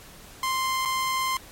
sawtooth tone with dropouts, 1046.5 Hz, C6, in tune, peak -20 dBFS, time 0.43-1.37 s, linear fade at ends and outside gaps 2 ms, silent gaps 0.852-0.856 s, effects pink hiss -47 dBFS RMS until 1.51 s + MP3 64 kbps

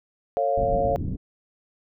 sine chord, A augmented, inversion none, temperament equal with one note detuned, 450.8 / 554.4 / 698.5 Hz, A4 / C#5 / E#5, +42 / 0 / 0 cents, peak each -29 / -23 / -24 dBFS, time 0.37-0.96 s, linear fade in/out 0 ms
pink low-pass noise, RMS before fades -29 dBFS, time 0.57-1.17 s, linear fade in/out 10 ms, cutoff 290 Hz, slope 24 dB/octave
effects none

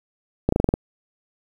slowing click train, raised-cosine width 2 ms, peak -4 dBFS, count 7, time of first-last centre 0.49-0.739 s, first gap 34 ms, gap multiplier 1.08, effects 7-bit

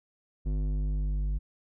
square tone with low-pass filter sweep, 50.2 Hz, G1, 42 cents sharp, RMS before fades -29 dBFS, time 0.45-1.39 s, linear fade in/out 20 ms, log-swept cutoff 270 to 120 Hz, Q 0.76, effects none

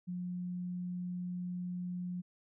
sine tone, 178.9 Hz, F3, 42 cents sharp, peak -36 dBFS, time 0.07-2.22 s, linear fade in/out 20 ms, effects none

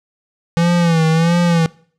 square tone with vibrato, 166.8 Hz, E3, 21 cents sharp, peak -12 dBFS, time 0.57-1.66 s, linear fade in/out 0 ms, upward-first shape sine, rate 1.5 Hz, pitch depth 76 cents each way, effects noise-tail reverb RT60 0.5 s tail -22 dB re dry + low-pass 7000 Hz 12 dB/octave

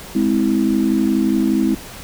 sine chord, Ab augmented, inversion none, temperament just, 207.7 / 259.6 / 324.5 Hz, Ab3 / C4 / E4, 0 / -13 / -27 cents, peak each -18 dBFS, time 0.15-1.75 s, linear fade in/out 5 ms, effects pink hiss -35 dBFS RMS until 2.03 s

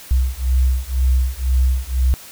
sine beating tone pair, 63.1 / 65.1 Hz, B1 / C2, +38 / -8 cents, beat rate 2 Hz, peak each -17 dBFS, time 0.11-2.14 s, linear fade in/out 0 ms, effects white hiss -39 dBFS RMS until 2.31 s

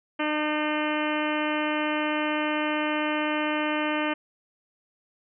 harmonic tone with a mistuned harmonic, 302.6 Hz, D#4, 48 cents flat, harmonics 1 / 2 / 3 / 4 / 5 / 6 / 7 / 8 / 9 / 10, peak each -28 / -31 / -33 / -34 / -35 / -36 / -36 / -37 / -38 / -38 dBFS, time 0.19-4.14 s, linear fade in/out 10 ms, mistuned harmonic 5, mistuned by +27 cents, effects none

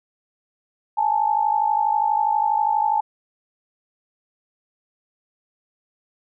sine tone pair together, 834.7 / 887 Hz, G#5 / A5, +9 / +14 cents, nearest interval minor second, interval 105 cents, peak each -20 dBFS, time 0.97-3.01 s, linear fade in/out 10 ms, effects none

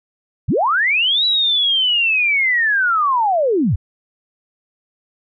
sine linear two-way sweep, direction up then down, 64.3 to 3951 to 64.3 Hz, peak -13 dBFS, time 0.48-3.76 s, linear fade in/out 10 ms, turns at 1.25 s, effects none

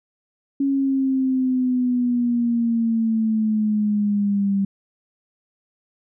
sine exponential sweep, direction down, 277.2 to 196 Hz, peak -17 dBFS, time 0.6-4.65 s, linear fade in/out 5 ms, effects none

